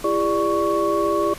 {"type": "tone cluster", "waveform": "sine", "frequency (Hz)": [337.3, 403.3, 589, 1114], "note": ["E4", "G4", "D5", "C#6"], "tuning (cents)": [40, 49, 5, 8], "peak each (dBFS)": -23, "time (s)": [0.04, 1.34], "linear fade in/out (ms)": 5, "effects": ["pink hiss -38 dBFS RMS until 1.38 s", "resampled to 32000 Hz"]}